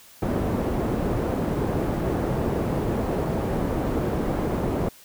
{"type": "low-pass noise", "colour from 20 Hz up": "white", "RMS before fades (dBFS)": -25, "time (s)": [0.22, 4.89], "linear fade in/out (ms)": 5, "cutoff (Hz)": 430, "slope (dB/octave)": 12, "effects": ["white hiss -50 dBFS RMS until 5.04 s"]}